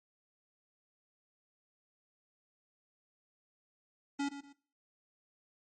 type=tone with echo; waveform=square; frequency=281.8 Hz; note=C#4; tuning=29 cents sharp; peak=-32 dBFS; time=4.19-4.29 s; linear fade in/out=10 ms; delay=120 ms; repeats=2; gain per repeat=-11 dB; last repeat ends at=4.53 s; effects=noise-tail reverb RT60 0.4 s tail -18 dB re dry + MP3 32 kbps